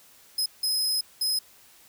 sawtooth tone bursts at uneven times, 5090 Hz, D#8, 39 cents sharp, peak -21 dBFS, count 3, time 0.38-0.46 / 0.63-1.01 / 1.21-1.39 s, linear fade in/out 5 ms, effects white hiss -55 dBFS RMS until 1.88 s

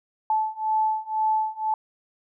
sine beating tone pair, 869 / 871 Hz, A5 / A5, -22 / -18 cents, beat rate 2 Hz, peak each -25 / -24 dBFS, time 0.3-1.74 s, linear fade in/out 2 ms, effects none

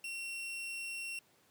40% pulse tone, 2729 Hz, F7, 41 cents flat, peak -38 dBFS, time 0.04-1.19 s, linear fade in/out 2 ms, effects pink hiss -68 dBFS RMS until 1.5 s + high-pass 150 Hz 12 dB/octave

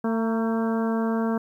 harmonic tone with a mistuned harmonic, 225.2 Hz, A3, 40 cents sharp, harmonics 1 / 2 / 3 / 4 / 5 / 6 / 7, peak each -23 / -29 / -33 / -35 / -37 / -39 / -40 dBFS, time 0.04-1.38 s, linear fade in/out 5 ms, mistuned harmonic 4, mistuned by +43 cents, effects 10-bit

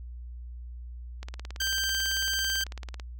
click train, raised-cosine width 0.2 ms, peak -23 dBFS, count 33, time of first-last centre 1.23-2.998 s, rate 18.1 Hz
15% pulse tone, 1568 Hz, G6, in tune, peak -20 dBFS, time 1.6-2.64 s, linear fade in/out 5 ms
effects added 60 Hz sine -38 dBFS peak until 3.19 s

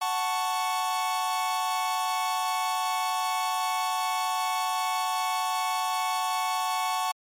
45% pulse chord, F# minor, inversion none, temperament equal, 740 / 880 / 1108.7 Hz, F#5 / A5 / C#6, 0 / 0 / 0 cents, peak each -30 dBFS, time 0.01-7.12 s, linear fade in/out 10 ms, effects MP3 64 kbps

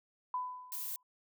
sine tone with exponential decay, 1001 Hz, B5, 23 cents sharp, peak -31 dBFS, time 0.34-1.03 s, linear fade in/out 2 ms, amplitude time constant 150 ms
violet noise, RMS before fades -40 dBFS, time 0.72-0.96 s, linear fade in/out 0 ms
effects none

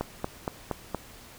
click train, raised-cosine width 1 ms, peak -14 dBFS, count 5, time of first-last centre 0.01-0.947 s, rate 4.27 Hz, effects pink hiss -49 dBFS RMS until 1.38 s

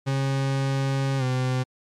40% pulse tone with pitch glide, 135.9 to 128.27 Hz, C#3 to C3, -34 to -34 cents, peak -21 dBFS, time 0.06-1.64 s, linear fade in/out 20 ms, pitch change -100 cents, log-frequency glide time 1.18-1.23 s, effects low-pass 7000 Hz 12 dB/octave + MP3 96 kbps

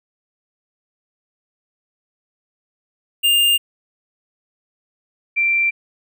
square / sine tone pair in turn, 2807 / 2355 Hz, F7 / D7, +8 / +4 cents, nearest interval minor third, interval 304 cents, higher first, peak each -13 / -14 dBFS, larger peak first, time 3.23-3.58 / 5.36-5.71 s, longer neither, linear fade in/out 20 ms, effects none

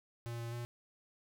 square tone with pitch steps, 117.7 / 116.9 / 119.4 Hz, A#2 / A#2 / A#2, +17 / +5 / +42 cents, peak -40 dBFS, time 0.26-0.65 s, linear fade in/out 0 ms, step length 130 ms, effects none

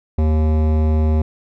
sine tone with hard clipping, 77.78 Hz, D#2, in tune, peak -15 dBFS, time 0.18-1.22 s, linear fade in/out 5 ms, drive 16 dB, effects none

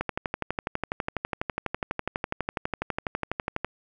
click train, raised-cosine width 0.5 ms, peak -12 dBFS, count 45, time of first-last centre 0.01-3.646 s, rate 12.1 Hz, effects none

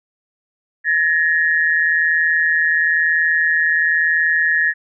sine tone pair together, 1703.7 / 1864.7 Hz, G#6 / A#6, +44 / 0 cents, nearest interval major second, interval 156 cents, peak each -16 / -16 dBFS, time 0.84-4.74 s, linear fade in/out 50 ms, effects none

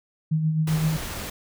sine tone with tremolo, 157.2 Hz, D#3, 18 cents sharp, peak -18 dBFS, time 0.31-0.97 s, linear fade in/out 10 ms, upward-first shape sine, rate 7.7 Hz, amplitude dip 45%
pink noise, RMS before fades -33 dBFS, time 0.67-1.3 s, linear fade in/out 5 ms
effects none

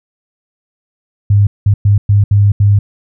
sine tone bursts at uneven times, 101.7 Hz, G#2, 36 cents flat, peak -5 dBFS, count 6, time 1.3-1.47 / 1.66-1.74 / 1.85-1.98 / 2.09-2.24 / 2.31-2.52 / 2.6-2.79 s, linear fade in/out 5 ms, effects none

